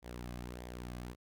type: tone with flanger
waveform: sawtooth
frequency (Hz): 60.7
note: B1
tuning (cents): -29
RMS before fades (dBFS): -45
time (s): 0.02-1.16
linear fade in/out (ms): 50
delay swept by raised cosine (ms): 0.71 to 2.21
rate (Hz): 1.6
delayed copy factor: -0.5
effects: none